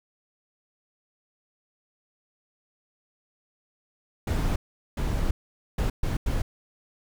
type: noise bursts at uneven times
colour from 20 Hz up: brown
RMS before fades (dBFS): -25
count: 5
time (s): 4.27-4.56 / 4.97-5.31 / 5.78-5.9 / 6.03-6.17 / 6.26-6.42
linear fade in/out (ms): 5
effects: none